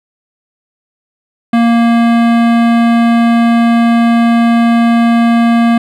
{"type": "tone with hard clipping", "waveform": "sine", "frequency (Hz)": 233.1, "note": "A#3", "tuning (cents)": 0, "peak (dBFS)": -8, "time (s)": [1.53, 5.78], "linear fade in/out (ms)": 5, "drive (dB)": 18, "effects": []}